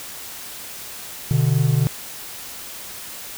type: tone pair together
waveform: triangle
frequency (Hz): 125.28 / 148.6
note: B2 / D3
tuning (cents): +25 / +21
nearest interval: minor third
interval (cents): 296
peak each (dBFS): -16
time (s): 1.31-1.87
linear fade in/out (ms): 0
effects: white hiss -35 dBFS RMS until 3.37 s